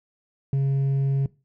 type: tone with hard clipping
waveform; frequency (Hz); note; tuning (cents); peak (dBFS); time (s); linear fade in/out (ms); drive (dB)
triangle; 137; C#3; -20; -18; 0.53-1.26; 2; 1
effects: noise-tail reverb RT60 0.3 s tail -21 dB re dry